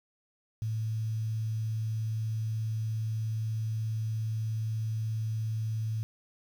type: tone with quantisation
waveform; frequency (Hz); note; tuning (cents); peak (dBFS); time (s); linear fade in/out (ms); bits
sine; 110.4; A2; +6; -29; 0.62-6.03; 0; 9
effects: none